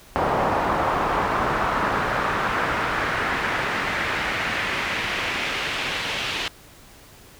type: noise with band-pass filter sweep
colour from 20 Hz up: brown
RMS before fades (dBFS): -24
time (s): 0.16-6.48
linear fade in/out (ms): 0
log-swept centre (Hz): 890 to 3100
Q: 1.6
effects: pink hiss -48 dBFS RMS until 7.39 s